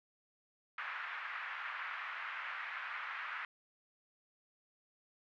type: band-pass noise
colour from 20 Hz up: pink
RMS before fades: -43 dBFS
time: 0.78-3.45 s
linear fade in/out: 2 ms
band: 1200 to 2200 Hz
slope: 24 dB/octave
effects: none